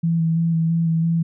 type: tone with vibrato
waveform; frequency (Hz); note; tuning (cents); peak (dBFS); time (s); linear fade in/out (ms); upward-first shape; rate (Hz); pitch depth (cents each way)
sine; 164.81; E3; 0; -16; 0.03-1.23; 10; square; 3; 17
effects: none

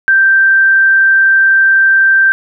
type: tone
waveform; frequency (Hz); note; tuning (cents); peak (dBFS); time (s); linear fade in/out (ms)
sine; 1568; G6; 0; -5; 0.08-2.32; 0
effects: none

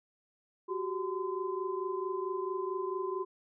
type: tone cluster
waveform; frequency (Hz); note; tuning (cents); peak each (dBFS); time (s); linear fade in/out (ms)
sine; 369.3 / 393.8 / 1024; F#4 / G4 / C6; -3 / +8 / -38; -35 / -37 / -38; 0.68-3.25; 20
effects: none

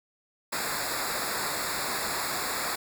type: noise with comb filter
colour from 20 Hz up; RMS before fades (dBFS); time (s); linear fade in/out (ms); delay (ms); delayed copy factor
pink; -31; 0.52-2.76; 10; 0.33; -0.95
effects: none

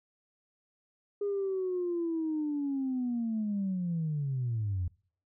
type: linear sweep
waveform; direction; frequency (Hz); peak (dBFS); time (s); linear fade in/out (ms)
sine; down; 410.1 to 84.8; -28; 1.21-4.88; 5
effects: noise-tail reverb RT60 0.5 s tail -24 dB re dry + tanh soft clip ceiling -25 dBFS

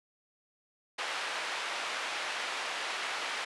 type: band-pass noise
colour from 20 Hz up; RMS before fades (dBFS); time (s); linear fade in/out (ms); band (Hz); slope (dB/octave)
white; -36; 0.98-3.45; 10; 620 to 2700; 12
effects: resampled to 24000 Hz

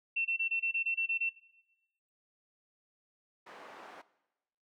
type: tone bursts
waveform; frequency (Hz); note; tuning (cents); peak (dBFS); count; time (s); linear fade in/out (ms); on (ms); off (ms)
sine; 2699; E7; +40; -29; 10; 0.16-1.294; 10; 90; 26
type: low-pass noise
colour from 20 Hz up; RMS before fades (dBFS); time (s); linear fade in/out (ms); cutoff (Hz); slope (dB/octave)
white; -49; 3.46-4.02; 10; 1200; 12
effects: noise-tail reverb RT60 1.0 s tail -19 dB re dry + high-pass 400 Hz 12 dB/octave

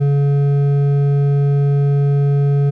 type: tone with hard clipping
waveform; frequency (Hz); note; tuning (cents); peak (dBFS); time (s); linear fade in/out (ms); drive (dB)
sine; 141.7; C#3; +38; -13; 0-2.71; 20; 7
effects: none

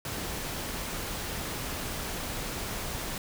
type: noise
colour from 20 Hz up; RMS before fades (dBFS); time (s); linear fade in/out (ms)
pink; -35; 0.05-3.18; 2
effects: none

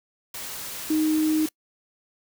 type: tone in noise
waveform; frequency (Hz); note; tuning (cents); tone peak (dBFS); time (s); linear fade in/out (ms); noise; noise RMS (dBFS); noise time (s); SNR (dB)
sine; 311.1; D#4; 0; -19; 0.9-1.46; 5; white; -35; 0.34-1.49; +13
effects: noise-tail reverb RT60 0.1 s tail -25 dB re dry

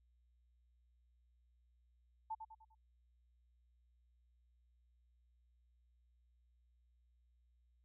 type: tone with echo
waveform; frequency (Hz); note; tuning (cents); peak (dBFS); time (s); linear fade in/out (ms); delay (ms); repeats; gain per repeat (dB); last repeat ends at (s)
sine; 883; A5; +6; -39; 2.3-2.35; 10; 100; 4; -7; 2.75
effects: added 60 Hz sine -70 dBFS peak until 7.84 s

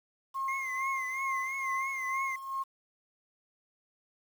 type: tone with tremolo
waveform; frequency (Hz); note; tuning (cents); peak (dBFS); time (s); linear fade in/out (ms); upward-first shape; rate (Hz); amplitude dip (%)
sine; 1076; C6; +48; -30; 0.34-2.64; 20; sine; 2.3; 70
type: tone with vibrato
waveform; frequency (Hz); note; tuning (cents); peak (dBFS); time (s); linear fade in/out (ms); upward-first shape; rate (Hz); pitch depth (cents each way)
triangle; 2097; C7; +3; -32; 0.48-2.36; 5; triangle; 3; 86
effects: 9-bit

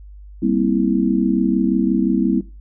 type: chord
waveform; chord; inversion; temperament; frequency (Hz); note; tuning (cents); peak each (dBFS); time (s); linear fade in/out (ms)
sine; C dominant seventh; second; just; 196.22 / 235.5 / 261.6 / 327; G3 / Bb3 / C4 / E4; +2 / +18 / 0 / -14; -20; 0.42-2.41; 10
effects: noise-tail reverb RT60 0.3 s tail -19 dB re dry + added 50 Hz sine -36 dBFS peak until 2.6 s

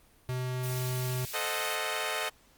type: tone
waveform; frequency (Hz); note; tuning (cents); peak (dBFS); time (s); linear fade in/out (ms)
square; 127; B2; +49; -31; 0.29-1.25; 0
type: high-pass noise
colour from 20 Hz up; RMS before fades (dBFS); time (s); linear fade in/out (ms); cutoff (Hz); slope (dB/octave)
white; -41; 0.62-1.76; 20; 2100; 24
type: chord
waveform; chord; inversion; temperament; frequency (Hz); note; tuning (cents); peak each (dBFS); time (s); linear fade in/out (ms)
10% pulse; A diminished seventh; none; equal; 440 / 523.3 / 622.3 / 740; A4 / C5 / Eb5 / Gb5; 0 / 0 / 0 / 0; -28 / -30 / -26 / -29; 1.33-2.3; 20
effects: pink hiss -62 dBFS RMS until 2.57 s + Opus 32 kbps

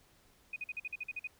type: tone bursts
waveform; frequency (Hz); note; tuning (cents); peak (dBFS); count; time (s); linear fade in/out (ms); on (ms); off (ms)
sine; 2489; D#7; 0; -36; 10; 0.53-1.273; 5; 32; 47
effects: pink hiss -66 dBFS RMS until 1.39 s

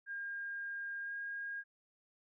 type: tone with pitch glide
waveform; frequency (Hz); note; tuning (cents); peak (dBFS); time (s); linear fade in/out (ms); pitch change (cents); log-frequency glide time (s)
sine; 1612 to 1626; G6 to G#6; +48 to -37; -39; 0.06-1.64; 50; +15; 1.02-1.13
effects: none

